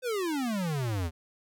square exponential sweep, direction down, 523.3 to 77.78 Hz, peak -29 dBFS, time 0.02-1.11 s, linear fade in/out 50 ms, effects none

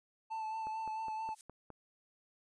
triangle tone with vibrato, 880 Hz, A5, in tune, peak -35 dBFS, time 0.3-1.35 s, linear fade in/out 20 ms, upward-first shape sine, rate 4.5 Hz, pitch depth 22 cents each way
click train, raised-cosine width 1 ms, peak -35 dBFS, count 6, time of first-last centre 0.67-1.703 s, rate 4.84 Hz
violet noise with exponential growth, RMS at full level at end -44 dBFS, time 1.27-1.41 s, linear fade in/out 1 ms, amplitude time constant 29 ms
effects resampled to 22050 Hz

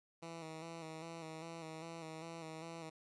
10% pulse tone with vibrato, 162.6 Hz, E3, 23 cents flat, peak -38 dBFS, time 0.22-2.9 s, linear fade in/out 10 ms, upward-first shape square, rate 2.5 Hz, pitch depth 37 cents each way, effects resampled to 22050 Hz + 13-bit

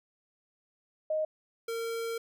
sine / square tone pair in turn, 622.3 / 458.6 Hz, D#5 / A#4, 0 / -28 cents, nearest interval perfect fourth, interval 528 cents, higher first, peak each -27 / -33 dBFS, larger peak first, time 1.1-1.25 / 1.68-2.18 s, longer second, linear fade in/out 5 ms, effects none

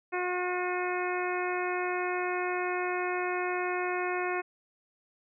harmonic tone, 360.6 Hz, F#4, 45 cents flat, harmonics 1 / 2 / 3 / 4 / 5 / 6 / 7, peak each -32 / -35 / -37 / -38 / -39 / -40 / -40 dBFS, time 0.12-4.42 s, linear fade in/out 20 ms, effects none

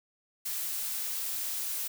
blue noise, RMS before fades -34 dBFS, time 0.45-1.88 s, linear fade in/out 10 ms, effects none

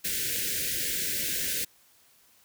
white band-stop noise, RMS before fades -30 dBFS, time 0.04-1.65 s, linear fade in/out 10 ms, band 550 to 1500 Hz, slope 96 dB/octave, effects white hiss -61 dBFS RMS until 2.44 s

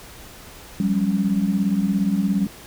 sine tone cluster, 181.3 / 198.5 / 276.9 Hz, F#3 / G3 / C#4, -35 / +22 / -2 cents, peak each -24 / -19 / -27 dBFS, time 0.8-2.47 s, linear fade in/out 2 ms, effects pink hiss -42 dBFS RMS until 2.66 s

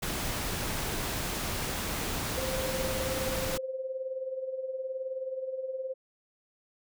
pink noise, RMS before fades -33 dBFS, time 0.02-3.58 s, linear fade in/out 10 ms
sine tone with tremolo, 523.3 Hz, C5, in tune, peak -30 dBFS, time 2.37-5.94 s, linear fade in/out 10 ms, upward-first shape sine, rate 19 Hz, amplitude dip 60%
effects none

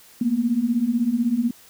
sine beating tone pair, 226 / 242 Hz, A3 / B3, +47 / -35 cents, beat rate 16 Hz, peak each -23 / -20 dBFS, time 0.21-1.51 s, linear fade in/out 5 ms, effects white hiss -50 dBFS RMS until 1.69 s

